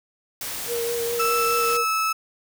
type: noise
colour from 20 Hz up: white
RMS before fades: -31 dBFS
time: 0.41-1.77 s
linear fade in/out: 2 ms
type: tone with vibrato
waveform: sine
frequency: 469.8 Hz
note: A#4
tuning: 13 cents sharp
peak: -24 dBFS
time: 0.67-1.85 s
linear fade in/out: 50 ms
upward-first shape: triangle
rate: 4.8 Hz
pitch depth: 21 cents each way
type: tone with pitch glide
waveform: 35% pulse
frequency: 1318.5 to 1303.4 Hz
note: E6 to E6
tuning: 0 to -20 cents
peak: -19 dBFS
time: 1.19-2.13 s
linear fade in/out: 10 ms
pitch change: -20 cents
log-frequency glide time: 1.56-1.79 s
effects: none

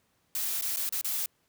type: noise with dropouts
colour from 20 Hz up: blue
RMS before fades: -31 dBFS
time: 0.35-1.26 s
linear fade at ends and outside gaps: 2 ms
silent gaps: 0.612-0.621 / 0.762-0.769 / 0.892-0.924 / 1.013-1.045 s
effects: pink hiss -71 dBFS RMS until 1.48 s + high-pass 80 Hz 12 dB/octave

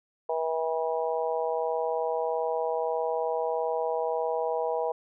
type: harmonic tone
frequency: 161.6 Hz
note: E3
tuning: 34 cents flat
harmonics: 3 / 4 / 5 / 6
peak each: -29 / -31 / -33 / -35 dBFS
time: 0.29-4.92 s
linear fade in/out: 5 ms
effects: none

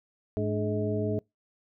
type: harmonic tone with a mistuned harmonic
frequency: 105.8 Hz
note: G#2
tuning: 33 cents sharp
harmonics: 1 / 2 / 3 / 4 / 6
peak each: -31 / -33 / -34 / -31 / -35 dBFS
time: 0.37-1.19 s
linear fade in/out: 0 ms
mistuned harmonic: 3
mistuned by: -110 cents
effects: noise-tail reverb RT60 0.2 s tail -26 dB re dry

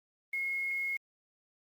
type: tone with quantisation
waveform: sine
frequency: 2162 Hz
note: C#7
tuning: 44 cents flat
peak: -31 dBFS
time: 0.33-0.97 s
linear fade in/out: 5 ms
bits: 9
effects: Opus 32 kbps

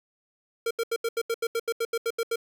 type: tone bursts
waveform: square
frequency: 460.3 Hz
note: A#4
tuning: 22 cents flat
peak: -25 dBFS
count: 14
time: 0.66-2.359 s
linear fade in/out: 5 ms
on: 48 ms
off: 79 ms
effects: 9-bit

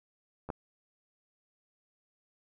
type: clicks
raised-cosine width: 1 ms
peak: -27 / -20 dBFS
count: 2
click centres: 0.49 / 0.502 s
effects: none

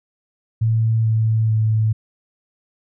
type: tone with pitch steps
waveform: sine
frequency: 112.3 / 110.95 / 109.61 Hz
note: A2 / A2 / A2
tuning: +36 / +15 / -6 cents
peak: -14 dBFS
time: 0.61-1.93 s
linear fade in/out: 10 ms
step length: 440 ms
effects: none

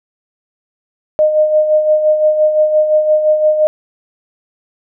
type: tone with tremolo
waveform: sine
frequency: 614 Hz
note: D#5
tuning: 23 cents flat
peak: -6 dBFS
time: 1.19-3.67 s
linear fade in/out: 0 ms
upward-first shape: sine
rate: 5.8 Hz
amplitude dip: 55%
effects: none

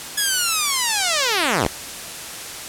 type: linear sweep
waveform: 5% pulse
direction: down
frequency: 1702 to 46.25 Hz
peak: -6 dBFS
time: 0.17-1.68 s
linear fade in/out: 10 ms
effects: white hiss -32 dBFS RMS until 2.68 s + low-pass 11000 Hz 12 dB/octave

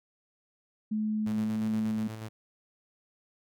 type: tone with pitch glide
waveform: sine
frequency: 214.8 to 217.8 Hz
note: A3 to A3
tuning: -41 to -17 cents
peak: -27 dBFS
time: 0.91-2.08 s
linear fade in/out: 10 ms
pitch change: +24 cents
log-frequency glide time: 1.38-1.52 s
type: tone with tremolo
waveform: sawtooth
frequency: 110 Hz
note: A2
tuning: in tune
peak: -33 dBFS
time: 1.26-2.29 s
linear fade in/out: 10 ms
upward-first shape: square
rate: 8.4 Hz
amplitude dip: 35%
effects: none

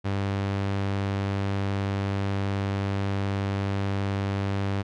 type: tone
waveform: sawtooth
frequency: 98.7 Hz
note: G2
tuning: 12 cents sharp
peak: -21 dBFS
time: 0.04-4.83 s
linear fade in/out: 20 ms
effects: low-pass 4000 Hz 12 dB/octave

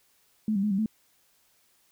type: tone with pitch steps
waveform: sine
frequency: 215.9 / 195.6 / 210.7 / 193.1 / 218.3 Hz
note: A3 / G3 / G#3 / G3 / A3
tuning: -33 / -4 / +25 / -26 / -13 cents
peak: -23 dBFS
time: 0.48-0.86 s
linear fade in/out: 2 ms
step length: 76 ms
effects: white hiss -66 dBFS RMS until 1.91 s

